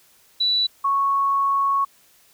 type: tone pair in turn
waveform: sine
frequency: 3951 / 1106.3 Hz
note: B7 / C#6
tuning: 0 / -4 cents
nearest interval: octave + minor seventh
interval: 2204 cents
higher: first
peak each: -17 dBFS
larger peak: neither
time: 0.4-0.67 / 0.84-1.85 s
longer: second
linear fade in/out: 10 ms
effects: white hiss -56 dBFS RMS until 2.33 s